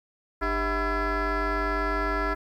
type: tone with frequency modulation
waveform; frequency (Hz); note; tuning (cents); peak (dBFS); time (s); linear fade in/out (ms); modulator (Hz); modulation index
sine; 647; E5; -32; -21; 0.41-2.35; 20; 348; 3.1
effects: tanh soft clip ceiling -23 dBFS + 10-bit